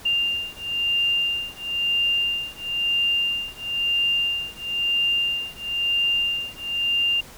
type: beating tone pair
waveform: sine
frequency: 2795 / 2796 Hz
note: F7 / F7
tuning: +1 / +1 cents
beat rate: 1 Hz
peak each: -24 dBFS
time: 0.05-7.21 s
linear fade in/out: 10 ms
effects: pink hiss -44 dBFS RMS until 7.37 s